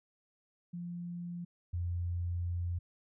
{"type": "tone pair in turn", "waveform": "sine", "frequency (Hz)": [174, 87.25], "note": ["F3", "F2"], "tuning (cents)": [-6, -1], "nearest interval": "octave", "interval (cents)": 1195, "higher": "first", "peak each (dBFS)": [-38, -32], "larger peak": "second", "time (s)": [[0.73, 1.45], [1.73, 2.79]], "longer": "second", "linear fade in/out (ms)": 10, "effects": []}